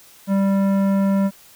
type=tone with tanh clipping; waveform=sine; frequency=196 Hz; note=G3; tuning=in tune; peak=-17 dBFS; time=0.27-1.31 s; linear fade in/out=50 ms; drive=14 dB; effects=white hiss -48 dBFS RMS until 1.55 s